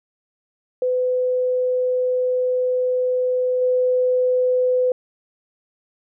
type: tone with level steps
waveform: sine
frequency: 504 Hz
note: B4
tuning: 35 cents sharp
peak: -17 / -15 dBFS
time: 0.82-4.92 s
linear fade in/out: 2 ms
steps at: 3.61 s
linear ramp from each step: 10 ms
effects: none